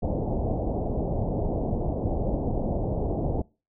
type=low-pass noise; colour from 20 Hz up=pink; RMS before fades=-27 dBFS; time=0.02-3.42 s; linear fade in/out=10 ms; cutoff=770 Hz; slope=48 dB/octave; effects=noise-tail reverb RT60 0.3 s tail -23 dB re dry